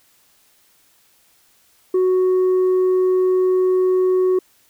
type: tone with tanh clipping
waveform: sine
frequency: 370 Hz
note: F#4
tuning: in tune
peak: -14 dBFS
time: 1.94-4.39 s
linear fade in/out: 5 ms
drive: 2 dB
effects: white hiss -57 dBFS RMS until 4.69 s